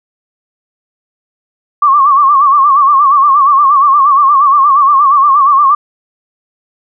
sine tone with vibrato, 1129 Hz, C#6, 31 cents sharp, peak -4 dBFS, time 1.82-5.75 s, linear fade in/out 5 ms, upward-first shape sine, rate 8.5 Hz, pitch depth 100 cents each way, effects none

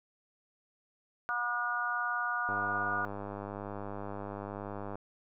harmonic tone, 241.3 Hz, B3, 40 cents flat, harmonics 3 / 4 / 5 / 6, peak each -39 / -40 / -35 / -33 dBFS, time 1.29-3.05 s, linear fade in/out 0 ms
click train, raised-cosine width 1 ms, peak -26 dBFS, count 250, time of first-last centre 2.49-4.955 s, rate 101 Hz
effects none

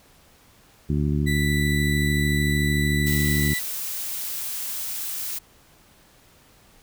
harmonic tone, 73.42 Hz, D2, in tune, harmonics 1 / 2 / 3 / 4 / 5, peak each -25 / -23 / -27 / -30 / -34 dBFS, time 0.89-3.54 s, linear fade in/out 10 ms
35% pulse tone, 1975.5 Hz, B6, in tune, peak -24 dBFS, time 1.26-3.6 s, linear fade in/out 20 ms
blue noise, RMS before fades -30 dBFS, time 3.06-5.39 s, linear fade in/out 10 ms
effects pink hiss -55 dBFS RMS until 6.82 s

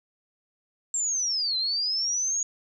sine linear two-way sweep, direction down then up, 7510 to 4017 to 6740 Hz, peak -24 dBFS, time 0.94-2.43 s, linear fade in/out 2 ms, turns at 1.57 s, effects none

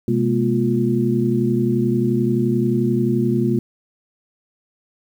sine tone cluster, 128.1 / 208.5 / 239.9 / 352.6 Hz, C3 / G#3 / A#3 / F4, -36 / +7 / +50 / +17 cents, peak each -21 dBFS, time 0.08-3.59 s, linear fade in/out 2 ms, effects 8-bit

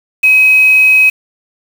sine tone with quantisation, 2538 Hz, D#7, 34 cents sharp, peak -4 dBFS, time 0.23-1.1 s, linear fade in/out 10 ms, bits 4, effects none

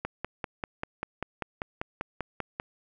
click train, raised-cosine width 0.5 ms, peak -16 dBFS, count 14, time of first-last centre 0.05-2.599 s, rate 5.1 Hz, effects none

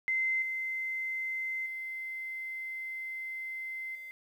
sine tone with level steps, 2070 Hz, C7, 19 cents flat, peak -27 / -32 / -36 / -42 dBFS, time 0.08-4.11 s, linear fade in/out 0 ms, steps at 0.42 / 1.66 / 3.95 s, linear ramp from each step 2 ms, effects 10-bit

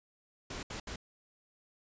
pink noise bursts at uneven times, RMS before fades -41 dBFS, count 3, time 0.5-0.63 / 0.7-0.8 / 0.87-0.96 s, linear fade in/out 5 ms, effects resampled to 16000 Hz

